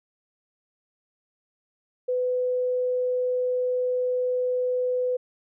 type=tone; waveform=sine; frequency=501 Hz; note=B4; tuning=25 cents sharp; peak=-22 dBFS; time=2.08-5.17 s; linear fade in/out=10 ms; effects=none